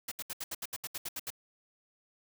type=noise bursts; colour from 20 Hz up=white; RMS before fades=-38 dBFS; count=12; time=0.08-1.304 s; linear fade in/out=5 ms; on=36 ms; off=72 ms; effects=none